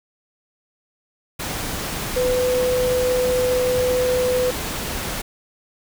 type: tone in noise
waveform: sine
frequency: 502 Hz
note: B4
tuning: 28 cents sharp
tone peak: -17 dBFS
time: 2.16-4.51 s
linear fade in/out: 10 ms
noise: pink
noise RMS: -27 dBFS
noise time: 1.39-5.22 s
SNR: +7 dB
effects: none